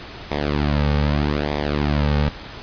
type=tone with flanger; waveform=sawtooth; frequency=73.42 Hz; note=D2; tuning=in tune; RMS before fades=-20 dBFS; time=0.31-2.29 s; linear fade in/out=0 ms; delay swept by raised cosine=0.69 to 2.99 ms; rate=0.81 Hz; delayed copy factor=-0.85; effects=pink hiss -36 dBFS RMS until 2.62 s + resampled to 11025 Hz